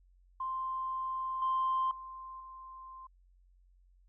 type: tone with level steps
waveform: sine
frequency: 1046.5 Hz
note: C6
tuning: in tune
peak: -33 / -27 / -43 / -46 dBFS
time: 0.4-3.07 s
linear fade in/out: 5 ms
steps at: 1.42 / 1.91 / 2.4 s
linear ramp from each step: 2 ms
effects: tanh soft clip ceiling -24 dBFS + added 45 Hz sine -61 dBFS peak until 4.08 s